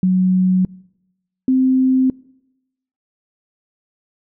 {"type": "tone pair in turn", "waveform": "sine", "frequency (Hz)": [185, 260], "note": ["F#3", "C4"], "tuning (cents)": [0, -11], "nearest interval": "tritone", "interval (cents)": 589, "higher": "second", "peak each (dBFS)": -11, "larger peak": "neither", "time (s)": [[0.03, 0.65], [1.48, 2.1]], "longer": "neither", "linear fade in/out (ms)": 2, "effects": ["noise-tail reverb RT60 0.9 s tail -24 dB re dry"]}